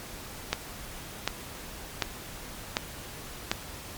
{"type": "click train", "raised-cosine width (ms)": 0.2, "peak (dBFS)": -7, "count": 5, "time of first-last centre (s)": [0.53, 3.515], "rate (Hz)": 1.34, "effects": ["pink hiss -42 dBFS RMS until 3.97 s", "MP3 96 kbps"]}